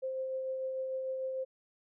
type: tone with tremolo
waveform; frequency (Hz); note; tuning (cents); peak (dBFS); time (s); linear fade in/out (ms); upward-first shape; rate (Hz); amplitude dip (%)
sine; 524; C5; +2; -32; 0.02-1.45; 20; triangle; 6.7; 30
effects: none